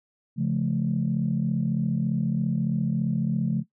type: chord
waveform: sine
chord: Db augmented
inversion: none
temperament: just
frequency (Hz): 138.59 / 173.24 / 216.5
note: Db3 / F3 / A3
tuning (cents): 0 / -14 / -28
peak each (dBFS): -26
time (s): 0.36-3.64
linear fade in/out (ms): 50
effects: noise-tail reverb RT60 0.1 s tail -17 dB re dry + tanh soft clip ceiling -14 dBFS